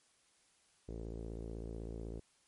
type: tone with low-pass filter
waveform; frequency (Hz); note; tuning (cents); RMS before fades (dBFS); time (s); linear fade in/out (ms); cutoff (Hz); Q
sawtooth; 56; A1; +31; -44; 0.88-2.2; 10; 430; 2.9
effects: white hiss -71 dBFS RMS until 2.47 s + MP3 48 kbps